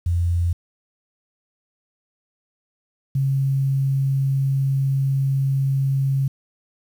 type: tone pair in turn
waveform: sine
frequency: 86.3 / 135.97 Hz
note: F2 / C#3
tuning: -20 / -33 cents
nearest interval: minor sixth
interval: 787 cents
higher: second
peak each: -17 dBFS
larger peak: neither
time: 0.06-0.53 / 3.15-6.28 s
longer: second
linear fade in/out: 5 ms
effects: 8-bit